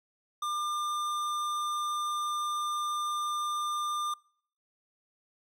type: tone with hard clipping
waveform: sine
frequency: 1199 Hz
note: D6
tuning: 36 cents sharp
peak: -32 dBFS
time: 0.42-4.14 s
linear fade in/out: 5 ms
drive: 15 dB
effects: noise-tail reverb RT60 0.6 s tail -26 dB re dry

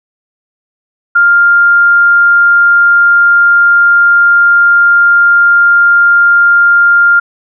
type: tone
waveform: sine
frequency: 1400 Hz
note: F6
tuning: 4 cents sharp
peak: -3 dBFS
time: 1.15-7.2 s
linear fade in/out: 10 ms
effects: none

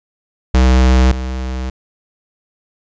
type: tone pair in turn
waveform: square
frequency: 63.8 / 64.08 Hz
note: C2 / C2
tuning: -43 / -35 cents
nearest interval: unison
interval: 8 cents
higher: second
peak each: -8 / -20 dBFS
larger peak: first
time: 0.54-1.12 / 1.12-1.7 s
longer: neither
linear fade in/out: 5 ms
effects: resampled to 16000 Hz

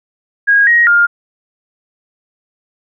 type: tone with pitch steps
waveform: sine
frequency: 1639 / 1885 / 1409 Hz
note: G#6 / A#6 / F6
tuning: -23 / +19 / +15 cents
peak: -6 dBFS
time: 0.47-1.07 s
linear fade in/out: 20 ms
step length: 200 ms
effects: none

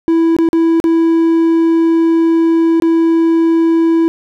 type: tone with dropouts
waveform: triangle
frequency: 329.6 Hz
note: E4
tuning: in tune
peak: -6 dBFS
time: 0.08-4.08 s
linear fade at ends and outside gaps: 0 ms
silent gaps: 0.365-0.387 / 0.488-0.531 / 0.801-0.841 / 2.8-2.822 s
effects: none

